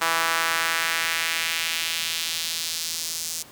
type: tone with high-pass filter sweep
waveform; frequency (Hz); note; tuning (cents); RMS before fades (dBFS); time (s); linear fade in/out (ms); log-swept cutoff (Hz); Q
sawtooth; 164.81; E3; 0; -26; 0.01-3.43; 10; 1100 to 6200; 1.4
effects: pink hiss -47 dBFS RMS until 3.51 s + high-pass 100 Hz 12 dB/octave